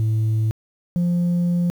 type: tone pair in turn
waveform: sine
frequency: 110 / 174.61 Hz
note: A2 / F3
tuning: 0 / 0 cents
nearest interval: minor sixth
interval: 800 cents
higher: second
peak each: -14 dBFS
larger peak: neither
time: 0-0.51 / 0.96-1.7 s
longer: second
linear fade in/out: 0 ms
effects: tanh soft clip ceiling -16 dBFS + 8-bit